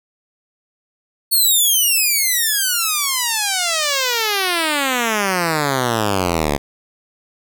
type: exponential sweep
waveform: 5% pulse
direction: down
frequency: 4435 to 69.3 Hz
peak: -5 dBFS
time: 1.31-6.58 s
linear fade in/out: 20 ms
effects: none